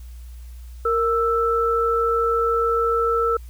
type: tone pair together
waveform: sine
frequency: 463.1 / 1323.5 Hz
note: A#4 / E6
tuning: -11 / +7 cents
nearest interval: octave + tritone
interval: 1818 cents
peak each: -20 dBFS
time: 0.85-3.37 s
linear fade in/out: 5 ms
effects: added 60 Hz sine -35 dBFS peak until 3.49 s + white hiss -55 dBFS RMS until 3.49 s